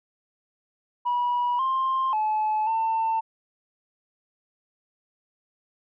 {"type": "tone with pitch steps", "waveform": "sine", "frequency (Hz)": [972, 1055, 860, 896], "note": ["B5", "C6", "A5", "A5"], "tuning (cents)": [-28, 14, -40, 31], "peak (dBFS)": -20, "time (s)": [1.05, 3.21], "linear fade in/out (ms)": 20, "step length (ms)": 540, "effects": ["tanh soft clip ceiling -19 dBFS"]}